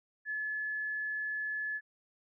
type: tone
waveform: sine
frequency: 1717 Hz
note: A6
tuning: 43 cents flat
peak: -33 dBFS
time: 0.25-1.81 s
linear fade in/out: 50 ms
effects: none